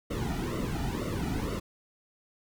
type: noise with flanger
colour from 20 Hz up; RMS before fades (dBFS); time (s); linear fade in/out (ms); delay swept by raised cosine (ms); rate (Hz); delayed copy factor
brown; -32; 0.1-1.6; 10; 1.2 to 1.89; 2.1; -0.95
effects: none